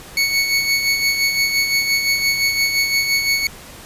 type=tone with tremolo; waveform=25% pulse; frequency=2217 Hz; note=C#7; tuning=in tune; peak=-10 dBFS; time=0.17-3.47 s; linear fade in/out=2 ms; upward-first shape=sine; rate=5.8 Hz; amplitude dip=50%; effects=pink hiss -38 dBFS RMS until 3.85 s + resampled to 32000 Hz